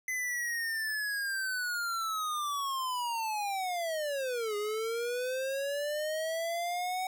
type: linear two-way sweep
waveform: square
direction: down then up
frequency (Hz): 2040 to 410 to 752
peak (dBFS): -32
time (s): 0.08-7.07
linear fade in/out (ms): 2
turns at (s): 4.56
effects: none